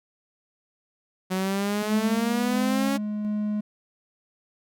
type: exponential sweep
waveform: sawtooth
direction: up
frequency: 184.8 to 279.2 Hz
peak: -20 dBFS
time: 1.3-2.98 s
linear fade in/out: 20 ms
type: tone with tremolo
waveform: triangle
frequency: 210.1 Hz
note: G#3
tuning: 20 cents sharp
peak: -22 dBFS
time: 1.82-3.61 s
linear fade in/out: 10 ms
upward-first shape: square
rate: 1.4 Hz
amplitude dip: 25%
effects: none